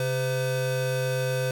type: tone pair together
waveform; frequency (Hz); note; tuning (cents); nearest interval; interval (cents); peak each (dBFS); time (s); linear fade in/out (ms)
square; 132.68 / 510; C3 / C5; +25 / -44; octave + major seventh; 2331; -28; 0-1.51; 2
effects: none